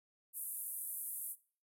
pink band-pass noise, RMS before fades -43 dBFS, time 0.33-1.36 s, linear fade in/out 50 ms, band 9600 to 14000 Hz, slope 48 dB/octave, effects noise-tail reverb RT60 0.4 s tail -19 dB re dry

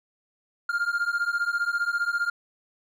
triangle beating tone pair, 1396.9 / 1411.9 Hz, F6 / F6, 0 / +18 cents, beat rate 15 Hz, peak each -25 dBFS, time 0.69-2.3 s, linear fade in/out 5 ms, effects none

